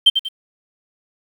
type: tone with echo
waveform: sine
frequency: 3136 Hz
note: G7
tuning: in tune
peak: -4 dBFS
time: 0.06-0.1 s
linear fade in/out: 10 ms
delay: 94 ms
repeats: 2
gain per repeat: -9 dB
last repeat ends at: 0.288 s
effects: tanh soft clip ceiling -4 dBFS + 7-bit